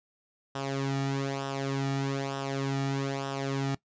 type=tone with flanger; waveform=sawtooth; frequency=137 Hz; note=C#3; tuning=20 cents flat; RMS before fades=-31 dBFS; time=0.55-3.75 s; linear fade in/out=5 ms; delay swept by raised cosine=0.45 to 1.95 ms; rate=1.1 Hz; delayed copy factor=-0.7; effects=noise-tail reverb RT60 0.1 s tail -20 dB re dry + resampled to 16000 Hz